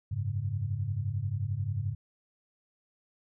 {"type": "chord", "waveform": "sine", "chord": "F# suspended second", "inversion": "none", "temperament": "equal", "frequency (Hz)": [92.5, 103.83, 138.59], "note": ["F#2", "G#2", "C#3"], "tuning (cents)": [0, 0, 0], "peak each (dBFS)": [-36, -31, -36], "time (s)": [0.11, 1.95], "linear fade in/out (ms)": 10, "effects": []}